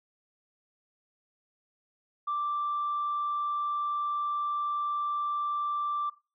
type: tone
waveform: sine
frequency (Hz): 1174.7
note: D6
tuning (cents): 0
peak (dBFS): -27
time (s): 2.27-6.1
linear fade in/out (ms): 10
effects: noise-tail reverb RT60 0.3 s tail -18 dB re dry + tanh soft clip ceiling -24 dBFS